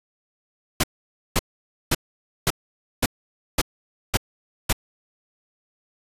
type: noise bursts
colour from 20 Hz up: pink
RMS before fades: -19 dBFS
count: 8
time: 0.8-4.728 s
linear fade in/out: 5 ms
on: 36 ms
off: 520 ms
effects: resampled to 32000 Hz